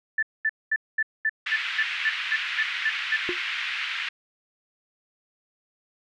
sine tone bursts, 1760 Hz, A6, in tune, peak -20 dBFS, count 12, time 0.18-3.164 s, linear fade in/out 5 ms, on 47 ms, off 220 ms
white band-pass noise, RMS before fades -30 dBFS, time 1.46-4.09 s, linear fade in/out 5 ms, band 1600 to 2800 Hz, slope 24 dB/octave
triangle tone with exponential decay, 355.3 Hz, F4, 30 cents sharp, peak -20 dBFS, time 3.29-3.4 s, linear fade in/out 0 ms, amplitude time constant 22 ms
effects none

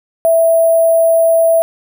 sine tone with sample-and-hold, 659 Hz, E5, 1 cent flat, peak -7 dBFS, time 0.25-1.62 s, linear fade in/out 0 ms, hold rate 11025 Hz, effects none

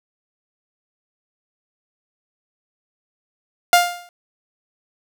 sawtooth tone with exponential decay, 703 Hz, F5, 11 cents sharp, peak -3 dBFS, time 3.73-4.09 s, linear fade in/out 1 ms, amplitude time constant 78 ms, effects none

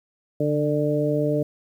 harmonic tone with a mistuned harmonic, 148.8 Hz, D3, 23 cents sharp, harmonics 1 / 2 / 3 / 4, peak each -25 / -25 / -25 / -25 dBFS, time 0.4-1.43 s, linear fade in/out 5 ms, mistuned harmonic 1, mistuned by -29 cents, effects 9-bit

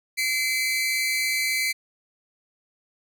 sawtooth tone pair together, 2057 / 2309 Hz, C7 / D7, -30 / -30 cents, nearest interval major second, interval 200 cents, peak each -22 dBFS, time 0.17-1.73 s, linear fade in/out 20 ms, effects none

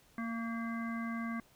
harmonic tone with a mistuned harmonic, 228.5 Hz, A#3, 34 cents flat, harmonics 1 / 3 / 5 / 7 / 9, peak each -36 / -49 / -44 / -47 / -47 dBFS, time 0.18-1.4 s, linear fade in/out 2 ms, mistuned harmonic 1, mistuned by +16 cents, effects pink hiss -65 dBFS RMS until 1.55 s

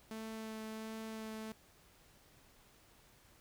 sawtooth tone with vibrato, 220.2 Hz, A3, 2 cents sharp, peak -39 dBFS, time 0.11-1.52 s, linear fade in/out 0 ms, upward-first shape sine, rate 1.4 Hz, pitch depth 10 cents each way, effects pink hiss -65 dBFS RMS until 3.4 s

